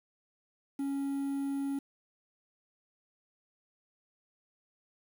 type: tone with quantisation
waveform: triangle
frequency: 277.2 Hz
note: C#4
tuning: in tune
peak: -29 dBFS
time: 0.79-1.79 s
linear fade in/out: 5 ms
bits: 9
effects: none